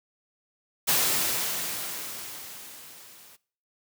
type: noise with level ramp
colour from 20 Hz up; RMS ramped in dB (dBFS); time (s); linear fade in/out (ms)
white; -22 to -52; 0.87-3.37; 20
effects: noise-tail reverb RT60 0.5 s tail -22 dB re dry + high-pass 100 Hz 12 dB/octave